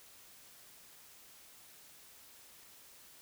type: silence
effects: white hiss -58 dBFS RMS until 3.21 s